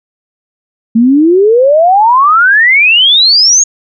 sine exponential sweep, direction up, 220 to 6730 Hz, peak -3 dBFS, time 0.95-3.64 s, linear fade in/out 10 ms, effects none

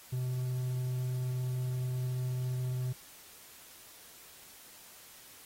triangle tone, 126.8 Hz, B2, 46 cents sharp, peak -29 dBFS, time 0.12-2.93 s, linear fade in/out 10 ms, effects white hiss -54 dBFS RMS until 5.45 s + AAC 48 kbps

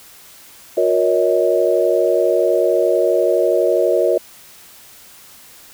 sine tone cluster, 361.6 / 470.7 / 563 / 635 Hz, F#4 / A#4 / C#5 / D#5, -40 / +17 / +27 / +35 cents, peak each -18 dBFS, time 0.77-4.18 s, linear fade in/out 5 ms, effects white hiss -43 dBFS RMS until 5.73 s

